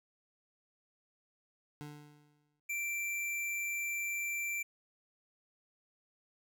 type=tone with exponential decay; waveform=25% pulse; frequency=148 Hz; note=D3; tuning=14 cents sharp; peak=-38 dBFS; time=1.81-2.6 s; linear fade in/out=0 ms; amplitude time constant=170 ms
type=tone; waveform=square; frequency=2349 Hz; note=D7; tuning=in tune; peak=-35 dBFS; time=2.69-4.63 s; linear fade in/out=10 ms
effects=none